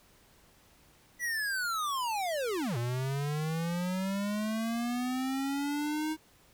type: linear two-way sweep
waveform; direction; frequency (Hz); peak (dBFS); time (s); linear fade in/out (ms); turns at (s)
square; down then up; 1975.5 to 116.54 to 315.5; -31; 1.19-6.17; 50; 2.77
effects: pink hiss -62 dBFS RMS until 6.53 s